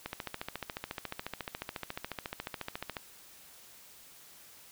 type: click train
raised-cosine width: 0.3 ms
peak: -20 dBFS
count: 42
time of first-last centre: 0.06-2.968 s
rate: 14.1 Hz
effects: white hiss -55 dBFS RMS until 4.71 s